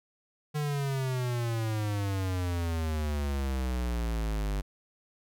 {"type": "exponential sweep", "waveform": "square", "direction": "down", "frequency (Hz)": [151.2, 49], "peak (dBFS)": -29, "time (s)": [0.54, 4.62], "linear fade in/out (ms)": 20, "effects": []}